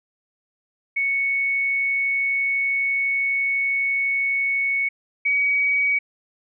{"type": "tone pair in turn", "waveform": "sine", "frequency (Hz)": [2217, 2261], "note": ["C#7", "C#7"], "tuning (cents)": [0, 34], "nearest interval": "unison", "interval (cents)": 34, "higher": "second", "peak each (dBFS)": [-19, -17], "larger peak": "second", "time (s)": [[0.96, 4.89], [5.25, 5.99]], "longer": "first", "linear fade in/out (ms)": 10, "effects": []}